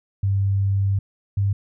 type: tone pair in turn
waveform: sine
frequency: 98.4 / 99.66 Hz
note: G2 / G2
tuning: +7 / +29 cents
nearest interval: unison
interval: 22 cents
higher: second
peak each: -17 dBFS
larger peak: neither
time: 0.23-0.99 / 1.37-1.53 s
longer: first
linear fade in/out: 5 ms
effects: none